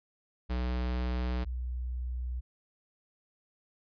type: tone pair in turn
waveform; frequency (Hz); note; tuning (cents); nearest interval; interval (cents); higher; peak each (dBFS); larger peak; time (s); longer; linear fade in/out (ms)
square / sine; 61.74 / 61.74; B1 / B1; 0 / 0; unison; 0; neither; -30 / -32; first; 0.49-1.45 / 1.45-2.41; neither; 20
effects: resampled to 11025 Hz